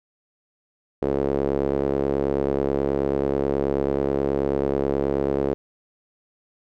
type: tone with band-pass filter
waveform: sawtooth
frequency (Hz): 69.3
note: C#2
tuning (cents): 0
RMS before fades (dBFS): -23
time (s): 1.02-5.54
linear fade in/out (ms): 0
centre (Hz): 430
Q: 2.7
effects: none